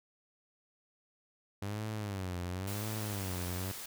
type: tone with vibrato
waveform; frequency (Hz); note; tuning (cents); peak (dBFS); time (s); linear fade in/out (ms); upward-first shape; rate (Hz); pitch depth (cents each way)
sawtooth; 98; G2; 0; -32; 1.62-3.72; 5; sine; 0.95; 180
type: noise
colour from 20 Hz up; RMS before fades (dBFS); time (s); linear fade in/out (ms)
white; -44; 2.67-3.86; 5
effects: none